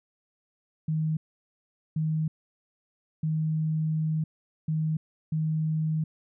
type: tone bursts at uneven times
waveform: sine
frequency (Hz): 157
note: D#3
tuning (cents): +16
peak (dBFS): -24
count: 5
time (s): 0.88-1.17 / 1.96-2.28 / 3.23-4.24 / 4.68-4.97 / 5.32-6.04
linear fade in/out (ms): 5
effects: none